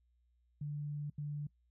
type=tone bursts at uneven times; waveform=sine; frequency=146.83 Hz; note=D3; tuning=in tune; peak=-37 dBFS; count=2; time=0.61-1.1 / 1.18-1.47 s; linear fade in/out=5 ms; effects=noise-tail reverb RT60 0.1 s tail -23 dB re dry + added 60 Hz sine -70 dBFS peak until 1.7 s